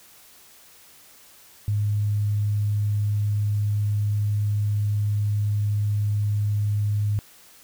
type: tone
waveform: sine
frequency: 103.83 Hz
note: G#2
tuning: in tune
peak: -20 dBFS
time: 1.68-7.19 s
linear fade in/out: 0 ms
effects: white hiss -51 dBFS RMS until 7.63 s